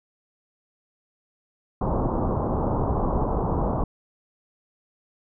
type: low-pass noise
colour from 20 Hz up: pink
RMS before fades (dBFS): -24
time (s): 1.81-3.84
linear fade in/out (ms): 5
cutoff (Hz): 1100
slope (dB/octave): 48
effects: none